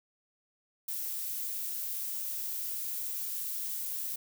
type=noise; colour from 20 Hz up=violet; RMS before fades=-36 dBFS; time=0.88-4.16 s; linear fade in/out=5 ms; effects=none